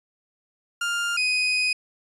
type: tone pair in turn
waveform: 30% pulse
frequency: 1402 / 2498 Hz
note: F6 / D#7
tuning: +6 / +6 cents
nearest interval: minor seventh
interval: 1000 cents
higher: second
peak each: -21 / -18 dBFS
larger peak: second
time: 0.81-1.17 / 1.17-1.73 s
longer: second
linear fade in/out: 5 ms
effects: resampled to 24000 Hz